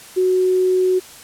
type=tone; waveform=sine; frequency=370 Hz; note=F#4; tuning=in tune; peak=-13 dBFS; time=0.16-1 s; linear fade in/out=20 ms; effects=white hiss -40 dBFS RMS until 1.23 s + low-pass 12000 Hz 12 dB/octave